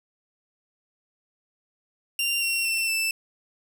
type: tone with pitch steps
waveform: sawtooth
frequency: 2777 / 2734 / 2692 / 2650 Hz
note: F7 / F7 / E7 / E7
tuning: -10 / -37 / +36 / +9 cents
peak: -20 dBFS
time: 2.19-3.11 s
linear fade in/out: 2 ms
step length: 230 ms
effects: none